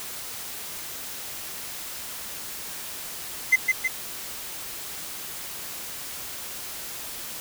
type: tone with echo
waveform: triangle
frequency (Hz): 2056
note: C7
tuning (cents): -31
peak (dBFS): -11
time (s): 3.52-3.56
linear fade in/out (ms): 10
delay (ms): 160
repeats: 2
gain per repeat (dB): -4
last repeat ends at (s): 3.88
effects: white hiss -36 dBFS RMS until 7.4 s